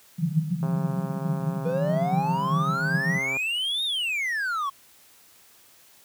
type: band-pass noise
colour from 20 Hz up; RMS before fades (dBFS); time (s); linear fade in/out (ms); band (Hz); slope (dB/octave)
pink; -27; 0.18-3.19; 10; 150 to 180; 96
type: click train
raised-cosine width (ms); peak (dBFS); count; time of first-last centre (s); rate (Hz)
1; -22; 368; 0.63-3.369; 134
type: exponential two-way sweep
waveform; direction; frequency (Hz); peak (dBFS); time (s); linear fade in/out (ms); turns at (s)
triangle; up then down; 482.7 to 3770 to 1077; -23; 1.65-4.7; 10; 3.84
effects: white hiss -55 dBFS RMS until 6.04 s + high-pass 60 Hz 12 dB/octave